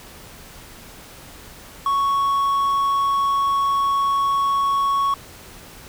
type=tone; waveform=triangle; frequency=1110 Hz; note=C#6; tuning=2 cents sharp; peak=-15 dBFS; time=1.86-5.14 s; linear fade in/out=2 ms; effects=pink hiss -42 dBFS RMS until 5.88 s